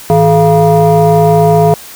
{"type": "tone with frequency modulation", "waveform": "sine", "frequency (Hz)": 424.8, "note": "G#4", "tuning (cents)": 39, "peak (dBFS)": -3, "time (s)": [0.1, 1.74], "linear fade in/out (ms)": 0, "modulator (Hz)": 265, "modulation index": 1.4, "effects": ["tanh soft clip ceiling 0 dBFS", "white hiss -31 dBFS RMS until 1.95 s"]}